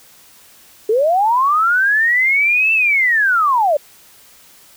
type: linear two-way sweep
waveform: sine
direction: up then down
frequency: 410 to 2673 to 554 Hz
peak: -11 dBFS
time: 0.89-3.77 s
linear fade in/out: 5 ms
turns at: 2.73 s
effects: white hiss -46 dBFS RMS until 4.76 s